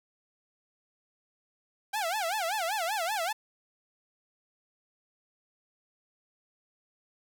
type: tone with vibrato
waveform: sawtooth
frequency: 758 Hz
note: F#5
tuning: 42 cents sharp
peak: -25 dBFS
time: 1.93-3.33 s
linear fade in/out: 10 ms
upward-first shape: sine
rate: 5.2 Hz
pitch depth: 260 cents each way
effects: none